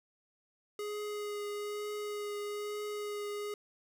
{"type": "tone with vibrato", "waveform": "square", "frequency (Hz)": 415.3, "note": "G#4", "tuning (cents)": 0, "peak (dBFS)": -37, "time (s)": [0.79, 3.54], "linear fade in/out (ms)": 2, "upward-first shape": "triangle", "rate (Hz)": 1.1, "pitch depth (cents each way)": 14, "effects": []}